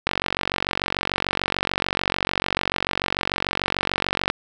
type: click train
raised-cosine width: 0.3 ms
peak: -4 dBFS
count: 199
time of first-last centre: 0.07-4.301 s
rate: 46.8 Hz
effects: none